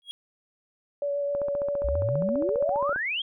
triangle tone with exponential growth, 3298 Hz, G#7, 13 cents flat, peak -28 dBFS, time 0.02-0.11 s, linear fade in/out 0 ms, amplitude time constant 18 ms
sine tone with vibrato, 570 Hz, C#5, 48 cents sharp, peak -25 dBFS, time 1.02-2.93 s, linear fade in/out 2 ms, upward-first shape sine, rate 7.6 Hz, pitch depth 13 cents each way
click train, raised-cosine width 1 ms, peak -23 dBFS, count 25, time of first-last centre 1.35-2.961 s, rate 14.9 Hz
sine exponential sweep, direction up, 56.3 to 3322 Hz, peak -26 dBFS, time 1.84-3.22 s, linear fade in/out 5 ms
effects none

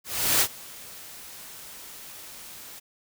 white noise with ADSR envelope, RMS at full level -20 dBFS, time 0.04-2.8 s, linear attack 370 ms, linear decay 66 ms, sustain -23 dB, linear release 16 ms, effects none

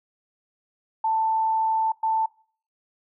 sine tone bursts at uneven times, 886 Hz, A5, 12 cents sharp, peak -20 dBFS, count 2, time 1.04-1.92 / 2.03-2.26 s, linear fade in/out 5 ms, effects noise-tail reverb RT60 0.5 s tail -23 dB re dry

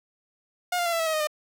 sawtooth tone with pitch steps, 715 / 698.3 / 681.9 / 666 / 650.4 / 635.2 / 620.3 / 605.8 Hz, F5 / F5 / F5 / E5 / E5 / D#5 / D#5 / D#5, +41 / 0 / -42 / +18 / -23 / +36 / -5 / -46 cents, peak -20 dBFS, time 0.72-1.272 s, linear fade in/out 5 ms, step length 69 ms, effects none

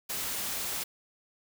white noise, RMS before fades -34 dBFS, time 0.09-0.84 s, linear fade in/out 10 ms, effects none

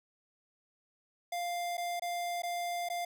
square tone with dropouts, 698.5 Hz, F5, in tune, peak -34 dBFS, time 1.32-3.05 s, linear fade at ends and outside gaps 5 ms, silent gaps 1.771-1.778 / 1.997-2.02 / 2.421-2.433 / 2.888-2.899 s, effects none

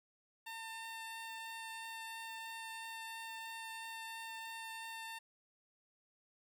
15% pulse tone with vibrato, 902 Hz, A5, 43 cents sharp, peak -38 dBFS, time 0.46-5.19 s, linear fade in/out 10 ms, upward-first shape triangle, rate 3 Hz, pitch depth 9 cents each way, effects none

